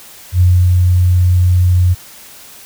sine tone with ADSR envelope, 90 Hz, F#2, 47 cents flat, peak -5 dBFS, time 0.32-1.95 s, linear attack 84 ms, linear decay 290 ms, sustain -2 dB, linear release 26 ms, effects white hiss -37 dBFS RMS until 2.65 s

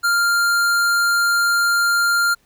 sine tone with hard clipping, 1396.9 Hz, F6, in tune, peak -16 dBFS, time 0.03-2.35 s, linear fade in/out 20 ms, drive 18 dB, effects pink hiss -60 dBFS RMS until 2.45 s

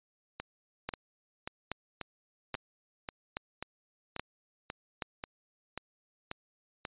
two click trains, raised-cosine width 0.3 ms, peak -18 / -21 dBFS, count 6 / 13, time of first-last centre 0.89-5.022 / 0.4-6.852 s, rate 1.21 / 1.86 Hz, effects resampled to 8000 Hz

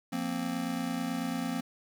square chord, F suspended fourth, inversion none, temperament just, 174.61 / 232.8 / 261.9 Hz, F3 / Bb3 / C4, 0 / -2 / +2 cents, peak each -38 / -36 / -35 dBFS, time 0.12-1.61 s, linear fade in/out 10 ms, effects 9-bit

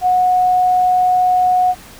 sine tone, 731 Hz, F#5, 21 cents flat, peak -10 dBFS, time 0.01-1.75 s, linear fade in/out 50 ms, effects pink hiss -39 dBFS RMS until 1.99 s

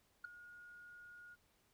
sine tone with ADSR envelope, 1436 Hz, F6, 48 cents sharp, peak -37 dBFS, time 0.24-1.36 s, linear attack 8 ms, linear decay 6 ms, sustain -17 dB, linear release 29 ms, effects tanh soft clip ceiling -39 dBFS + pink hiss -75 dBFS RMS until 1.73 s

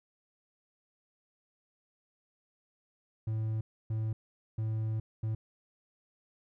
triangle tone bursts at uneven times, 110 Hz, A2, in tune, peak -28 dBFS, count 4, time 3.27-3.61 / 3.9-4.13 / 4.58-5 / 5.23-5.35 s, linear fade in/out 5 ms, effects none

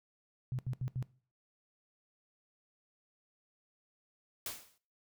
sine tone bursts, 127.6 Hz, C3, 43 cents flat, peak -33 dBFS, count 4, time 0.52-1.026 s, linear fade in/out 0 ms, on 68 ms, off 78 ms
white noise with exponential decay, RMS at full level -37 dBFS, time 4.46-4.78 s, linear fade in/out 2 ms, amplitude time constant 69 ms
effects noise-tail reverb RT60 0.4 s tail -19 dB re dry

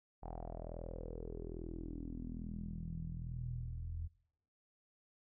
sawtooth tone with low-pass filter sweep, 41.2 Hz, E1, in tune, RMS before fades -44 dBFS, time 0.22-4.08 s, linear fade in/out 20 ms, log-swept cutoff 800 to 88 Hz, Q 5.7, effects noise-tail reverb RT60 0.7 s tail -23 dB re dry

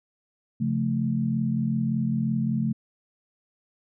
sine chord, Db augmented, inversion none, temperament equal with one note detuned, 136.68 / 174.61 / 220 Hz, Db3 / F3 / A3, -24 / 0 / 0 cents, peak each -27 / -30 / -25 dBFS, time 0.6-2.73 s, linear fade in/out 10 ms, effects none

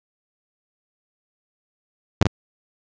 sawtooth tone with echo, 100.4 Hz, G2, 42 cents sharp, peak -8 dBFS, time 2.21-2.23 s, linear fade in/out 0 ms, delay 41 ms, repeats 1, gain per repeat -4 dB, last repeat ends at 2.271 s, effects resampled to 16000 Hz

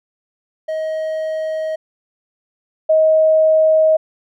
triangle / sine tone pair in turn, 631 / 631 Hz, D#5 / D#5, +24 / +24 cents, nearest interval unison, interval 0 cents, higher neither, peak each -17 / -9 dBFS, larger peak second, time 0.68-1.76 / 2.89-3.97 s, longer neither, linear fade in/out 10 ms, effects none

